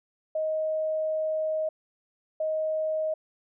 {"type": "tone pair in turn", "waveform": "sine", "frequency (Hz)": [627, 627], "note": ["D#5", "D#5"], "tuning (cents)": [13, 13], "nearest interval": "unison", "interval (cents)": 0, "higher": "neither", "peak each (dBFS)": -25, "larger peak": "neither", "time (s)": [[0.35, 1.69], [2.4, 3.14]], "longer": "first", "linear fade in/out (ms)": 5, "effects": []}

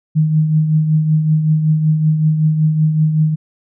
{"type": "tone with tremolo", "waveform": "sine", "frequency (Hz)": 155.56, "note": "D#3", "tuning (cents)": 0, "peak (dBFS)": -8, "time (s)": [0.15, 3.36], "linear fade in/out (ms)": 20, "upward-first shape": "triangle", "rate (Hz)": 5.3, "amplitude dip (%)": 55, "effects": []}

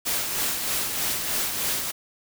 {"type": "noise with tremolo", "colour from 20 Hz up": "white", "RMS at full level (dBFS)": -25, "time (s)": [0.05, 1.92], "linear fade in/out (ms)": 20, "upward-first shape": "sine", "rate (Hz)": 3.2, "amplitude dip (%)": 40, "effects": []}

